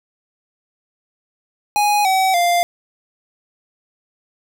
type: tone with pitch steps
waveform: square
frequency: 829 / 760.2 / 697.1 Hz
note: G#5 / F#5 / F5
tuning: -3 / +47 / -3 cents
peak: -14 dBFS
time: 1.76-2.63 s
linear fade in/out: 0 ms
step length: 290 ms
effects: none